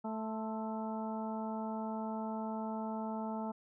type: harmonic tone with a mistuned harmonic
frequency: 220 Hz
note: A3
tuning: in tune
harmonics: 1 / 2 / 3 / 4 / 5 / 6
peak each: -38 / -47 / -44 / -42 / -54 / -51 dBFS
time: 0.04-3.52 s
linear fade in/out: 10 ms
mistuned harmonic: 5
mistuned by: -67 cents
effects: none